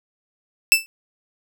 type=tone with exponential decay; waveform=sawtooth; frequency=2647 Hz; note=E7; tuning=7 cents sharp; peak=-3 dBFS; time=0.72-0.86 s; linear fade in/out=0 ms; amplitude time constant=30 ms; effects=none